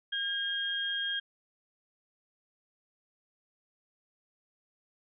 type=tone pair together; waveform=sine; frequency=1619 / 3238 Hz; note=G#6 / G#7; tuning=-45 / -45 cents; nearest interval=octave; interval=1200 cents; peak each=-34 / -32 dBFS; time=0.12-1.2 s; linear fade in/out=10 ms; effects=none